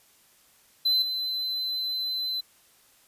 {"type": "tone with level steps", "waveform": "triangle", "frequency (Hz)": 4047, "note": "B7", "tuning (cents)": 42, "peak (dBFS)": [-19, -26], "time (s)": [0.85, 2.41], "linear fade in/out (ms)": 10, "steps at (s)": 1.02, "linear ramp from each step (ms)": 2, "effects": ["white hiss -60 dBFS RMS until 3.07 s", "resampled to 32000 Hz"]}